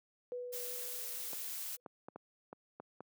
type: tone with exponential decay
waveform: sine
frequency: 492.3 Hz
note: B4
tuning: 6 cents flat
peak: -37 dBFS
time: 0.32-1.8 s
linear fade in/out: 0 ms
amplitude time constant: 320 ms
type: noise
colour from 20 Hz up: blue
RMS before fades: -42 dBFS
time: 0.52-1.77 s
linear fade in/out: 20 ms
type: clicks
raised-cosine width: 1 ms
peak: -32 dBFS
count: 7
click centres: 1.332 / 1.862 / 2.085 / 2.16 / 2.529 / 2.8 / 3.006 s
effects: high-pass 200 Hz 12 dB/octave